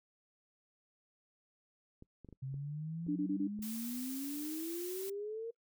clicks, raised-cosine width 3 ms, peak -39 dBFS, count 7, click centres 2.024 / 2.247 / 2.288 / 2.327 / 2.542 / 3.067 / 3.591 s
sine exponential sweep, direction up, 130.81 to 466.8 Hz, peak -38 dBFS, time 2.42-5.51 s, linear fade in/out 10 ms
sine tone bursts, 293.7 Hz, D4, in tune, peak -31 dBFS, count 4, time 3.08-3.476 s, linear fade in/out 10 ms, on 81 ms, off 24 ms
blue noise, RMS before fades -46 dBFS, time 3.62-5.1 s, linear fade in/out 5 ms
effects noise-tail reverb RT60 0.1 s tail -24 dB re dry

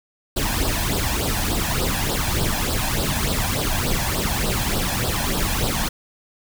pink noise with flanger, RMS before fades -22 dBFS, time 0.36-5.89 s, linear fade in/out 10 ms, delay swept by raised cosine 0.22 to 1.22 ms, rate 3.4 Hz, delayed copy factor +0.7, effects none

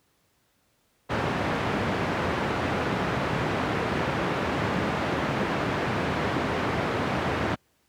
pink band-pass noise, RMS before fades -27 dBFS, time 1.09-7.56 s, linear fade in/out 20 ms, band 100 to 2000 Hz, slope 12 dB/octave, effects pink hiss -68 dBFS RMS until 7.88 s + high-pass 60 Hz 12 dB/octave

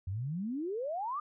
sine exponential sweep, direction up, 87.31 to 1240 Hz, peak -33 dBFS, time 0.07-1.2 s, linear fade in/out 5 ms, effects none

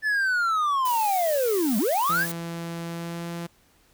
triangle linear two-way sweep, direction down then up, 1760 to 195.2 to 1760 Hz, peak -19 dBFS, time 0.02-2.27 s, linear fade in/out 50 ms, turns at 1.78 s
blue noise, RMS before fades -33 dBFS, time 0.85-2.32 s, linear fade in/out 5 ms
sawtooth tone with pitch glide, 168.3 to 170.26 Hz, E3 to F3, +36 to -44 cents, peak -27 dBFS, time 2.09-3.47 s, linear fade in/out 10 ms, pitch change +20 cents, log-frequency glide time 2.87-3.3 s
effects pink hiss -61 dBFS RMS until 3.93 s

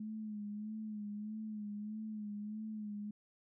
sine tone with vibrato, 212.1 Hz, G#3, 37 cents sharp, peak -40 dBFS, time 0-3.11 s, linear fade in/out 5 ms, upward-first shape sine, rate 1.6 Hz, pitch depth 48 cents each way, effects none

